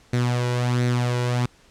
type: tone with flanger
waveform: sawtooth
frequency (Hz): 122.7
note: B2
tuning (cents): -11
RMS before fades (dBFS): -22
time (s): 0.13-1.46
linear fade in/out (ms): 5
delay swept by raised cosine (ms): 0.49 to 2.09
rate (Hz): 1.4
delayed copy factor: +0.55
effects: pink hiss -55 dBFS RMS until 1.7 s + low-pass 8000 Hz 12 dB/octave